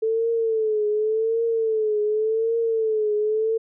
sine tone with vibrato, 440 Hz, A4, in tune, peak -19 dBFS, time 0.02-3.58 s, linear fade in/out 10 ms, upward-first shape triangle, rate 0.88 Hz, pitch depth 89 cents each way, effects none

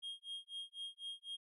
triangle tone with tremolo, 3243 Hz, G#7, 42 cents flat, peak -40 dBFS, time 0.02-1.37 s, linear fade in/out 20 ms, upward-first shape sine, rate 4 Hz, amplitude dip 100%, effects resampled to 32000 Hz

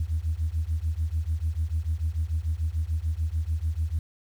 sine beating tone pair, 76.5 / 83.3 Hz, D#2 / E2, -29 / +19 cents, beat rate 6.8 Hz, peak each -27 dBFS, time 0-3.99 s, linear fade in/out 5 ms, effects tanh soft clip ceiling -18 dBFS + 9-bit

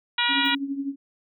harmonic tone, 479.5 Hz, A#4, 49 cents sharp, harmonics 2 / 3 / 4 / 5 / 6 / 7 / 8, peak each -28 / -28 / -28 / -28 / -28 / -28 / -28 dBFS, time 0.18-0.55 s, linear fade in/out 5 ms
sine tone with tremolo, 277 Hz, C#4, 1 cent flat, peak -23 dBFS, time 0.28-0.96 s, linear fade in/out 50 ms, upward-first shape triangle, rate 12 Hz, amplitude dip 75%
violet noise with exponential decay, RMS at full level -42 dBFS, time 0.45-0.59 s, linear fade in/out 2 ms, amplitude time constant 30 ms
effects none

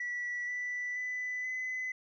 sine tone with pitch steps, 1951 / 1973.7 / 1996.6 / 2020 Hz, B6 / B6 / B6 / B6, -22 / -2 / +18 / +39 cents, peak -32 dBFS, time 0-1.92 s, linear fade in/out 5 ms, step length 480 ms, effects tanh soft clip ceiling -31 dBFS

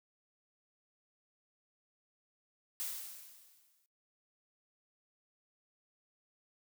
blue noise with exponential decay, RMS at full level -37 dBFS, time 2.8-3.86 s, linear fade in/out 0 ms, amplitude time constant 230 ms, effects noise-tail reverb RT60 0.3 s tail -24 dB re dry

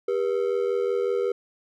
triangle ring-modulated tone, 440 Hz, A4, in tune, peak -17 dBFS, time 0.08-1.32 s, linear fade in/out 5 ms, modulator 42.7 Hz, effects none

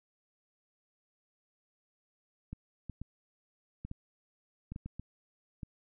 clicks, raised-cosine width 5 ms, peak -28 dBFS, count 10, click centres 2.53 / 2.897 / 3.016 / 3.85 / 3.914 / 4.72 / 4.761 / 4.86 / 4.996 / 5.632 s, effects none

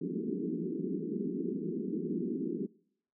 pink band-pass noise, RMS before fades -35 dBFS, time 0.01-2.67 s, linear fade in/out 10 ms, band 170 to 420 Hz, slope 96 dB/octave, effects noise-tail reverb RT60 0.7 s tail -25 dB re dry

